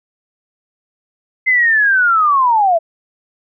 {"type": "linear sweep", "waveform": "sine", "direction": "down", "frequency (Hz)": [2076, 639], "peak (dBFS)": -9, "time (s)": [1.46, 2.79], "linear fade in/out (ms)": 20, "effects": []}